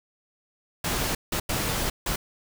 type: noise bursts at uneven times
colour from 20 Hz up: pink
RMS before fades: -27 dBFS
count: 4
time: 0.84-1.15 / 1.32-1.4 / 1.49-1.9 / 2.06-2.16 s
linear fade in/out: 5 ms
effects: none